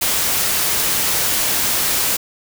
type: noise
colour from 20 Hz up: white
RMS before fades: -18 dBFS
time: 0.01-2.17 s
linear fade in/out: 10 ms
effects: none